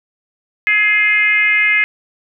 sine tone with frequency modulation, 2102 Hz, C7, 7 cents sharp, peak -10 dBFS, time 0.67-1.84 s, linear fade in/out 0 ms, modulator 413 Hz, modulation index 0.89, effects none

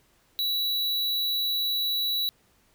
square tone, 3927 Hz, B7, 11 cents flat, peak -25 dBFS, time 0.39-2.29 s, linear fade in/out 0 ms, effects pink hiss -64 dBFS RMS until 2.74 s

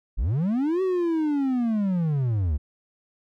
triangle linear two-way sweep, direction up then down, 35.03 to 382.7 to 66.6 Hz, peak -19 dBFS, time 0.17-2.58 s, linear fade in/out 20 ms, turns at 0.82 s, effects none

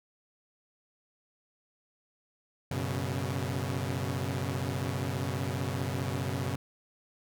sawtooth chord, F# suspended fourth, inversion none, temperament equal with one note detuned, 94.17 / 123.47 / 138.59 Hz, F#2 / B2 / C#3, +31 / 0 / 0 cents, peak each -31 dBFS, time 2.71-6.56 s, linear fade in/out 5 ms, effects none

